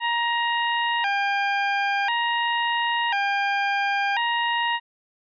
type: tone with vibrato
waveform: 20% pulse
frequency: 868 Hz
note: A5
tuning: 24 cents flat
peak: -16 dBFS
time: 0-4.8 s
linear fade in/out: 50 ms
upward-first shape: square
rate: 0.48 Hz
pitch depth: 140 cents each way
effects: resampled to 11025 Hz